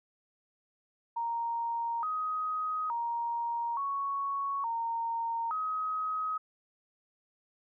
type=tone with pitch steps; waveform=sine; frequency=931 / 1257 / 937 / 1111 / 922 / 1266 Hz; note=A#5 / D#6 / A#5 / C#6 / A#5 / D#6; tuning=-2 / +17 / +9 / +4 / -19 / +30 cents; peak=-30 dBFS; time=1.16-6.38 s; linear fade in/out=10 ms; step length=870 ms; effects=none